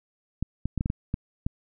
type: clicks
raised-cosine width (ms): 5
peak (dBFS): -14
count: 8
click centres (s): 0.426 / 0.656 / 0.777 / 0.809 / 0.859 / 0.901 / 1.141 / 1.465
effects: none